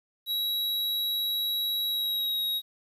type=tone with pitch glide; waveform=square; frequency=3874 to 3799 Hz; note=B7 to A#7; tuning=-34 to +32 cents; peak=-27 dBFS; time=0.26-2.62 s; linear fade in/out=50 ms; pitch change=-34 cents; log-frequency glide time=1.87-2.43 s; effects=10-bit